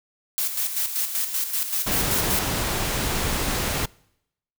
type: noise with tremolo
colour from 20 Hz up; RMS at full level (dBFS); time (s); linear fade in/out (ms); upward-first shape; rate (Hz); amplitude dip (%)
blue; -24; 0.38-2.39; 0; square; 5.2; 55
type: noise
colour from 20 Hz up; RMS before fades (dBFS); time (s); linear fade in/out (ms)
pink; -25; 1.86-3.86; 10
effects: noise-tail reverb RT60 0.8 s tail -25 dB re dry